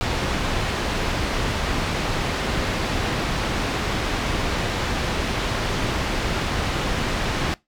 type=low-pass noise; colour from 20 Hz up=pink; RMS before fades=-24 dBFS; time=0.01-7.54 s; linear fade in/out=0 ms; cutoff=4300 Hz; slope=12 dB/octave; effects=noise-tail reverb RT60 0.2 s tail -22 dB re dry